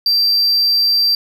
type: tone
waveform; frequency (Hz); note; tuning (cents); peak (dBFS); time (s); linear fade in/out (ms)
triangle; 4699; D8; 0; -10; 0.06-1.15; 2
effects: none